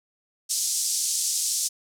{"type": "band-pass noise", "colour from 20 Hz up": "pink", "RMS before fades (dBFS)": -26, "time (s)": [0.49, 1.69], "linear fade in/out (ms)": 20, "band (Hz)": [5300, 9900], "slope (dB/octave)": 24, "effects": []}